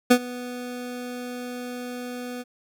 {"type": "tone with ADSR envelope", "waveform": "25% pulse", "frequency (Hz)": 246.9, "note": "B3", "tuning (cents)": 0, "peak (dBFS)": -7, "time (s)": [0.1, 2.44], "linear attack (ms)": 12, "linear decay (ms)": 69, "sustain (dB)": -21, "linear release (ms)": 32, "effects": []}